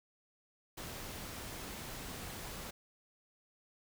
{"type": "noise", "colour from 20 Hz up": "pink", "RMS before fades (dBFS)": -45, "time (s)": [0.77, 2.71], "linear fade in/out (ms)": 10, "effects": []}